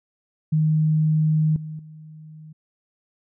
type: tone with level steps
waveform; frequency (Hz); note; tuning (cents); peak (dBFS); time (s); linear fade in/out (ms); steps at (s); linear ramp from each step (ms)
sine; 155.56; D#3; 0; -16 / -30 / -39; 0.52-2.53; 10; 1.56 / 1.79; 2
effects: none